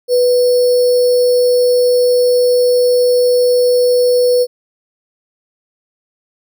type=tone with sample-and-hold; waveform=sine; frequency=493.9 Hz; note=B4; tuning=in tune; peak=-8 dBFS; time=0.08-4.47 s; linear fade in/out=50 ms; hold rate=4900 Hz; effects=none